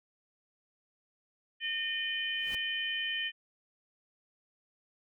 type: harmonic tone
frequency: 610 Hz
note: D#5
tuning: 34 cents flat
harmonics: 3 / 4 / 5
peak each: -36 / -39 / -34 dBFS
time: 1.6-3.32 s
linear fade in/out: 50 ms
type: noise with exponential growth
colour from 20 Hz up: pink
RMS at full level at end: -43 dBFS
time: 2.32-2.55 s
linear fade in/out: 0 ms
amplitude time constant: 49 ms
effects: none